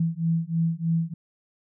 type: beating tone pair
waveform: sine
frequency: 163.6 / 166.8 Hz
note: E3 / E3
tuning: -13 / +21 cents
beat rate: 3.2 Hz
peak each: -25 dBFS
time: 0-1.14 s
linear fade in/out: 5 ms
effects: none